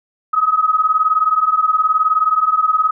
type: beating tone pair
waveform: sine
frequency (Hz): 1255 / 1274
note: D#6 / D#6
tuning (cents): +15 / +41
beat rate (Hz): 19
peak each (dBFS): -16 / -14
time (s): 0.33-2.91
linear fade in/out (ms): 10
effects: none